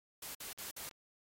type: noise bursts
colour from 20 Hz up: white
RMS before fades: -45 dBFS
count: 4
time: 0.22-0.893 s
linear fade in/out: 5 ms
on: 130 ms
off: 51 ms
type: clicks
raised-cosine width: 0.2 ms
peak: -38 dBFS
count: 4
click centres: 0.577 / 0.622 / 0.867 / 0.912 s
effects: AAC 48 kbps